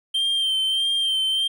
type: tone with vibrato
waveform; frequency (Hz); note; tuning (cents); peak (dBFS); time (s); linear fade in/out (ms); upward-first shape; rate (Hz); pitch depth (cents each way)
triangle; 3147; G7; +6; -18; 0.14-1.48; 10; sine; 1.6; 29
effects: none